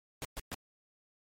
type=noise bursts; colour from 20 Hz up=pink; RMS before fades=-39 dBFS; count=3; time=0.22-0.544 s; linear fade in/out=0 ms; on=28 ms; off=120 ms; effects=MP3 64 kbps